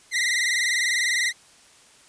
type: tone with vibrato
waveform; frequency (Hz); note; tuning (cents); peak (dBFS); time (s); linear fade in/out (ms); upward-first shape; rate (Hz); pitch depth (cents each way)
sawtooth; 1975.5; B6; 0; -17; 0.11-1.33; 50; sine; 20; 100
effects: white hiss -53 dBFS RMS until 2.08 s + resampled to 22050 Hz